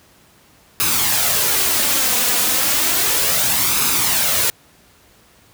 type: noise with flanger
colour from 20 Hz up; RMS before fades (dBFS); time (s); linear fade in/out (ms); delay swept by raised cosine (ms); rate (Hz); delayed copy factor
white; -17; 0.8-4.5; 0; 0.78 to 4.08; 0.33; +0.5
effects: pink hiss -51 dBFS RMS until 5.53 s + high-pass 60 Hz 12 dB/octave